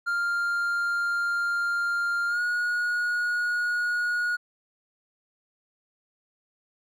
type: tone with pitch glide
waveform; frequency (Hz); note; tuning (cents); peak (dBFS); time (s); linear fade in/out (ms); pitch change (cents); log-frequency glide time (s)
triangle; 1398 to 1447.3; F6 to F#6; +1 to -39; -22; 0.06-4.37; 20; +60; 2.28-2.41
effects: none